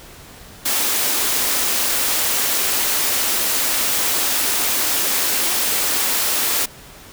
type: high-pass noise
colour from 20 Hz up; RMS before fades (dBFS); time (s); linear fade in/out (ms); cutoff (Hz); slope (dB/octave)
white; -19; 0.65-6.66; 10; 220; 48
effects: pink hiss -41 dBFS RMS until 7.12 s